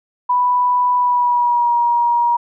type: tone with pitch glide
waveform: sine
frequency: 987.8 to 950.9 Hz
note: B5 to A#5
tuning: 0 to +34 cents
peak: -12 dBFS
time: 0.29-2.37 s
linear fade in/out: 10 ms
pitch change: -66 cents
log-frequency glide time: 0.96-1.74 s
effects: none